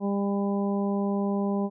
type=harmonic tone; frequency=200 Hz; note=G3; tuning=35 cents sharp; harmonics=1 / 2 / 3 / 4 / 5; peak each=-25 / -31 / -35 / -37 / -39 dBFS; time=0-1.7 s; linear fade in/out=50 ms; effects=none